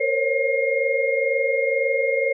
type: tone cluster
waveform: sine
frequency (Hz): 464.2 / 530 / 552 / 2135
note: A#4 / C5 / C#5 / C7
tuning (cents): -7 / +22 / -7 / +34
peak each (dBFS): -24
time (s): 0-2.33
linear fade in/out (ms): 10
effects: none